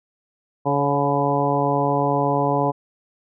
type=harmonic tone with a mistuned harmonic; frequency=142.2 Hz; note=C#3; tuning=45 cents sharp; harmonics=1 / 2 / 3 / 4 / 5 / 6 / 7; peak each=-25 / -25 / -25 / -25 / -25 / -25 / -25 dBFS; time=0.65-2.72 s; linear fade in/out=20 ms; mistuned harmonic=4; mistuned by=-25 cents; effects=none